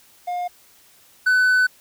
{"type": "tone pair in turn", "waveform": "triangle", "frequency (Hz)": [712, 1503.5], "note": ["F5", "F#6"], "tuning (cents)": [33, 27], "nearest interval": "octave + minor second", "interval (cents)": 1294, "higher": "second", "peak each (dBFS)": [-21, -12], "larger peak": "second", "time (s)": [[0.27, 0.48], [1.26, 1.67]], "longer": "second", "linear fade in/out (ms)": 10, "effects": ["white hiss -53 dBFS RMS until 1.8 s"]}